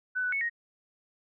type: tone with pitch steps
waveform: sine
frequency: 1500 / 1488 / 2207 / 1872 Hz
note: F#6 / F#6 / C#7 / A#6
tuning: +23 / +9 / -8 / +7 cents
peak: -27 dBFS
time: 0.15-0.498 s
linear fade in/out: 20 ms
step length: 87 ms
effects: none